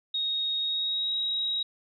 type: tone with pitch glide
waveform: sine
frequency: 3746 to 3816 Hz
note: A#7 to A#7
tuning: +8 to +40 cents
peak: -26 dBFS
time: 0.14-1.63 s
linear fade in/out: 5 ms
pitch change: +32 cents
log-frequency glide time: 0.61-1.13 s
effects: none